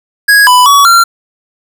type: tone with pitch steps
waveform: square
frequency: 1657 / 995 / 1131 / 1373 Hz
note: G#6 / B5 / C#6 / F6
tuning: -4 / +13 / +34 / -30 cents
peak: -3 dBFS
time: 0.28-1.04 s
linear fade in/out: 10 ms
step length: 190 ms
effects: none